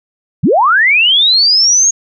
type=linear sweep; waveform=sine; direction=up; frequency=106.1 to 6645 Hz; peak=-6 dBFS; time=0.43-1.91 s; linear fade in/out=10 ms; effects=none